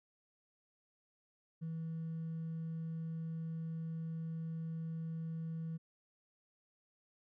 triangle tone with hard clipping, 162.6 Hz, E3, 23 cents flat, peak -38 dBFS, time 1.61-5.78 s, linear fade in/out 20 ms, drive 2 dB, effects none

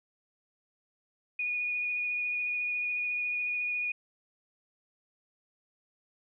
sine tone with vibrato, 2457 Hz, D#7, 22 cents flat, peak -29 dBFS, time 1.39-3.92 s, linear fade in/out 5 ms, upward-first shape sine, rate 14 Hz, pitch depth 11 cents each way, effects none

